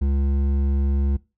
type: tone with hard clipping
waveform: sine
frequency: 69.3 Hz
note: C#2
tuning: in tune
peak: -20 dBFS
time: 0.01-1.17 s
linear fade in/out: 10 ms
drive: 9 dB
effects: noise-tail reverb RT60 0.3 s tail -22 dB re dry